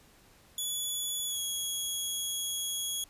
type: tone with pitch glide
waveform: 15% pulse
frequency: 3417 to 3329 Hz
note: G#7 to G#7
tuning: +49 to +3 cents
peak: -25 dBFS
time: 0.58-3.04 s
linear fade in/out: 2 ms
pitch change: -46 cents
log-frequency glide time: 1.27-1.39 s
effects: pink hiss -60 dBFS RMS until 3.09 s + resampled to 32000 Hz